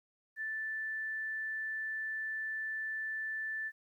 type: tone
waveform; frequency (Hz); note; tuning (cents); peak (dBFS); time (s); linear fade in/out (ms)
sine; 1760; A6; 0; -35; 0.36-3.72; 50
effects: 12-bit